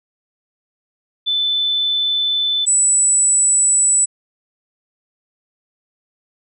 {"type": "tone pair in turn", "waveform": "sine", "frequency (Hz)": [3516, 7930], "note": ["A7", "B8"], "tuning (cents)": [-2, 6], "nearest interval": "octave + major second", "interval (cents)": 1408, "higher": "second", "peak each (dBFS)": [-15, -11], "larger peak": "second", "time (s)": [[1.26, 2.66], [2.66, 4.06]], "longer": "neither", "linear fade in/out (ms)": 20, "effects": []}